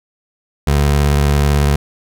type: tone with vibrato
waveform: 25% pulse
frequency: 72 Hz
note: D2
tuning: 34 cents flat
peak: -7 dBFS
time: 0.67-1.76 s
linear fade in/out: 5 ms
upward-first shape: sine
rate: 18 Hz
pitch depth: 34 cents each way
effects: none